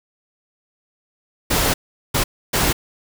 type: noise bursts at uneven times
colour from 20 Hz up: pink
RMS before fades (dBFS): -18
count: 3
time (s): 1.5-1.74 / 2.14-2.24 / 2.53-2.73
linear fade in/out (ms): 10
effects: none